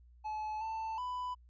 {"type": "tone with pitch steps", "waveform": "triangle", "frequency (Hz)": [859, 887, 996], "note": ["A5", "A5", "B5"], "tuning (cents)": [-42, 14, 14], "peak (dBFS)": -34, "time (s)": [0.24, 1.35], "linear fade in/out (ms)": 20, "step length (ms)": 370, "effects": ["added 60 Hz sine -57 dBFS peak until 1.49 s", "resampled to 16000 Hz"]}